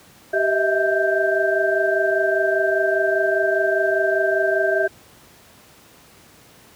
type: tone cluster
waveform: sine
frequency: 388.8 / 633 / 658 / 1570 Hz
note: G4 / D#5 / E5 / G6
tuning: -14 / +30 / -3 / +2 cents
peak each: -22 dBFS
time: 0.33-4.88 s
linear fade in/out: 10 ms
effects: pink hiss -49 dBFS RMS until 6.75 s + high-pass 80 Hz 12 dB/octave